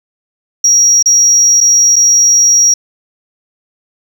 sine tone with dropouts, 5680 Hz, F8, 28 cents sharp, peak -3 dBFS, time 0.64-2.74 s, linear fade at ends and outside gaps 5 ms, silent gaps 1.027-1.058 / 1.605-1.61 / 1.959-1.963 s, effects tanh soft clip ceiling -2 dBFS + 7-bit

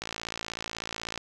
click train, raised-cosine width 0.2 ms, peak -16 dBFS, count 66, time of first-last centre 0.02-1.177 s, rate 56.2 Hz, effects none

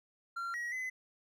triangle tone with pitch steps, 1376 / 1906 / 2027 Hz, F6 / A#6 / B6, -26 / +38 / +45 cents, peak -34 dBFS, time 0.36-0.9 s, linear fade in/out 10 ms, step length 180 ms, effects none

